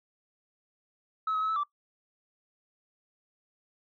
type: tone with pitch steps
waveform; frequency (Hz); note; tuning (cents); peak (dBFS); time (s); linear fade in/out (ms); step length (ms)
sine; 1292 / 1275 / 1290 / 1308 / 1166; E6 / D#6 / E6 / E6 / D6; -35 / +42 / -38 / -14 / -13; -25; 1.27-1.635; 5; 73
effects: noise-tail reverb RT60 0.1 s tail -21 dB re dry + tanh soft clip ceiling -24 dBFS